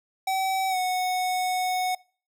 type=tone with pitch glide; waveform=square; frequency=764 to 736.3 Hz; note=G5 to F#5; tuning=-45 to -9 cents; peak=-24 dBFS; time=0.27-1.95 s; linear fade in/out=5 ms; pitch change=-64 cents; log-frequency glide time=0.69-0.77 s; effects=noise-tail reverb RT60 0.4 s tail -24 dB re dry